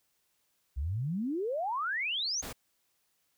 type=exponential sweep; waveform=sine; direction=up; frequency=61.74 to 6690 Hz; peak=-30 dBFS; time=0.76-2.42 s; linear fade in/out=20 ms
type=noise; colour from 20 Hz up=pink; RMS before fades=-41 dBFS; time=2.42-2.53 s; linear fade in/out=10 ms
effects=white hiss -75 dBFS RMS until 3.37 s